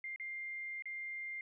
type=tone with dropouts; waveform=sine; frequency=2100 Hz; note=C7; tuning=6 cents sharp; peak=-40 dBFS; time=0.04-1.41 s; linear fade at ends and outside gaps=2 ms; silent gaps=0.161-0.198 / 0.823-0.856 s; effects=none